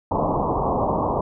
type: low-pass noise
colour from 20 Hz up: white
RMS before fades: -22 dBFS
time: 0.11-1.21 s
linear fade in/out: 5 ms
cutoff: 1100 Hz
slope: 96 dB/octave
effects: none